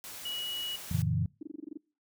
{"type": "noise", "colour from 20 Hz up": "white", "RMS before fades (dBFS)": -44, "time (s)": [0.04, 1.02], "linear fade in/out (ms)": 0}
{"type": "tone", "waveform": "sine", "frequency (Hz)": 2918, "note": "F#7", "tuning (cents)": -25, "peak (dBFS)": -34, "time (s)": [0.25, 0.76], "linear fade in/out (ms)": 5}
{"type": "chord", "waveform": "sine", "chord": "F# dominant seventh", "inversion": "none", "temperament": "equal with one note detuned", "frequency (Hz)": [92.5, 116.54, 142.08, 164.81], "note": ["F#2", "A#2", "C#3", "E3"], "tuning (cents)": [0, 0, 43, 0], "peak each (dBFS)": -32, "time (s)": [0.91, 1.26], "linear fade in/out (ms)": 5}
{"type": "tone bursts", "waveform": "sine", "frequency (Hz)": 303.9, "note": "D#4", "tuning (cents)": -41, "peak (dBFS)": -36, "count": 9, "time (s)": [1.41, 1.774], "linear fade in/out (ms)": 5, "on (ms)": 20, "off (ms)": 23}
{"effects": ["noise-tail reverb RT60 0.4 s tail -24 dB re dry"]}